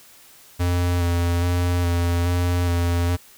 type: tone with vibrato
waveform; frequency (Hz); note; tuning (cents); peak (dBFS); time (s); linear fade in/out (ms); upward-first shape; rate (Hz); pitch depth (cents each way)
square; 87.31; F2; 0; -19; 0.59-3.17; 20; square; 1.2; 17
effects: white hiss -49 dBFS RMS until 3.37 s